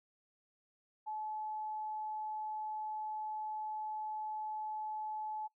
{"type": "tone", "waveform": "sine", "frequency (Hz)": 860, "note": "A5", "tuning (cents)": -40, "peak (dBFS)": -38, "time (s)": [1.06, 5.48], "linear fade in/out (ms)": 20, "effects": ["noise-tail reverb RT60 0.1 s tail -18 dB re dry"]}